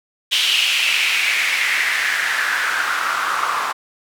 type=noise with band-pass filter sweep; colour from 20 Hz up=white; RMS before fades=-19 dBFS; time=0.31-3.73 s; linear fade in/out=20 ms; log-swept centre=3100 to 1100 Hz; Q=4.1; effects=none